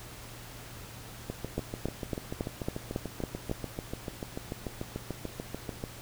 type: two click trains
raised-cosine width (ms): 2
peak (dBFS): -17 / -21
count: 8 / 32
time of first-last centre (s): 1.58-3.514 / 1.3-5.839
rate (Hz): 3.62 / 6.83
effects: added 117 Hz sine -50 dBFS peak until 6.01 s + pink hiss -47 dBFS RMS until 6.01 s